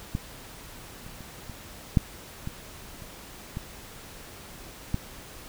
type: clicks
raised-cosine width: 5 ms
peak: -15 / -30 / -29 / -27 / -6 / -20 / -30 / -20 / -13 dBFS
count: 9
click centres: 0.151 / 1.065 / 1.207 / 1.497 / 1.972 / 2.474 / 3.022 / 3.571 / 4.944 s
effects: pink hiss -45 dBFS RMS until 5.48 s